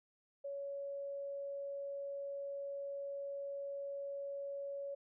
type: tone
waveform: sine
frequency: 560 Hz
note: C#5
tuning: 18 cents sharp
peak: -40 dBFS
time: 0.44-4.95 s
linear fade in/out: 10 ms
effects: none